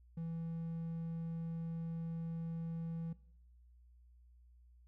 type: tone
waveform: triangle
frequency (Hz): 165.2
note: E3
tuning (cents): +4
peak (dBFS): -37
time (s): 0.17-3.13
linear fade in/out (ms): 5
effects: noise-tail reverb RT60 0.7 s tail -19 dB re dry + added 60 Hz sine -60 dBFS peak until 4.87 s